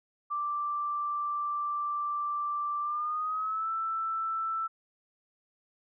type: tone with pitch glide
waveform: sine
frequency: 1174.7 to 1326.2 Hz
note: D6 to E6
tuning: 0 to +10 cents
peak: -29 dBFS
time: 0.3-4.68 s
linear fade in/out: 20 ms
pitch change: +210 cents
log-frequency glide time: 2.81-3.7 s
effects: none